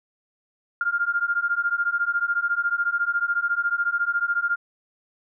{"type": "beating tone pair", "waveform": "sine", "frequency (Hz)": [1396.9, 1410.9], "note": ["F6", "F6"], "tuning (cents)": [0, 17], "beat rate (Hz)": 14, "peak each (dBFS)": -24, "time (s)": [0.81, 4.56], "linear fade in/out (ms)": 2, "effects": []}